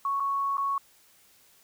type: tone with dropouts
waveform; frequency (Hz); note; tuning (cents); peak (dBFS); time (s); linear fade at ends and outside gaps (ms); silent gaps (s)
sine; 1108.7; C#6; 0; -25; 0.05-0.78; 2; 0.199-0.203 / 0.571-0.58
effects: white hiss -60 dBFS RMS until 1.63 s